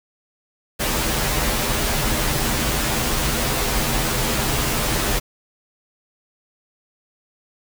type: noise with comb filter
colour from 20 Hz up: pink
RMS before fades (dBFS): -21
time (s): 0.79-5.2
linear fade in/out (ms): 20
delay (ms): 11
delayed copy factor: -0.8
effects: none